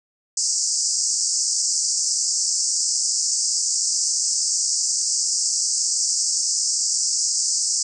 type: band-pass noise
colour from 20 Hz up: white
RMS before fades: -22 dBFS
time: 0.37-7.83 s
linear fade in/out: 5 ms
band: 4800 to 8200 Hz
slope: 96 dB/octave
effects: none